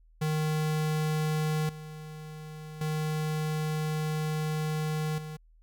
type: tone with level steps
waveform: square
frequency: 154.6 Hz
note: D#3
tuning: 11 cents flat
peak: -27 / -41 / -29 / -38 dBFS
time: 0.21-5.37 s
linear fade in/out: 10 ms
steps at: 1.69 / 2.81 / 5.18 s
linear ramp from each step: 2 ms
effects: added 40 Hz sine -56 dBFS peak until 5.62 s